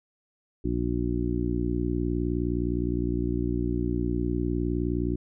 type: harmonic tone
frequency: 59.6 Hz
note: A#1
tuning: 39 cents sharp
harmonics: 1 / 2 / 3 / 4 / 5 / 6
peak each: -30 / -32 / -34 / -34 / -30 / -32 dBFS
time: 0.64-5.16 s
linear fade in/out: 10 ms
effects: none